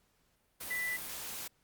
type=tone in noise; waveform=sine; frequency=1984 Hz; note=B6; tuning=7 cents sharp; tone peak=-33 dBFS; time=0.7-0.97 s; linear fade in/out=10 ms; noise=white; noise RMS=-42 dBFS; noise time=0.6-1.48 s; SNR=+6 dB; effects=pink hiss -73 dBFS RMS until 1.63 s + Opus 48 kbps